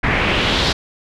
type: noise with low-pass filter sweep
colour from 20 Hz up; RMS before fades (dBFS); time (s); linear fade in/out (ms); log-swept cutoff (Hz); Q
pink; -17; 0.03-0.73; 10; 1900 to 4500; 2.4
effects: none